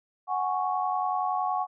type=chord; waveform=sine; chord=F# suspended second; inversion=none; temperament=equal; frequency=740 / 830.6 / 1108.7 Hz; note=F#5 / G#5 / C#6; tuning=0 / 0 / 0 cents; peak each=-28 / -31 / -30 dBFS; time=0.27-1.67 s; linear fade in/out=50 ms; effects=none